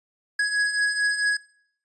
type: beating tone pair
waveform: square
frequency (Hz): 1665 / 1669.5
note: G#6 / G#6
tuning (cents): +4 / +9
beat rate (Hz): 4.5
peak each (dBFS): -29 / -23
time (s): 0.39-1.37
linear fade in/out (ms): 5
effects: noise-tail reverb RT60 0.7 s tail -24 dB re dry + resampled to 24000 Hz